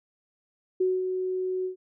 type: tone with ADSR envelope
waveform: sine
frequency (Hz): 371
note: F#4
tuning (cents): +5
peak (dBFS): -20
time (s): 0.8-1.76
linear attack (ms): 9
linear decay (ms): 210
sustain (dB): -6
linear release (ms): 110
effects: none